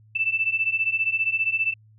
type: beating tone pair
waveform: sine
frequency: 2640 / 2655 Hz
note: E7 / E7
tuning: +2 / +12 cents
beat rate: 15 Hz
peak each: -25 / -23 dBFS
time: 0.15-1.74 s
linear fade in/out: 10 ms
effects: added 108 Hz sine -51 dBFS peak until 1.98 s